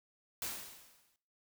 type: noise with exponential decay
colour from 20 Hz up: white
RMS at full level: -37 dBFS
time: 0.42-1.16 s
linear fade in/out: 1 ms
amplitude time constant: 160 ms
effects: noise-tail reverb RT60 0.5 s tail -17 dB re dry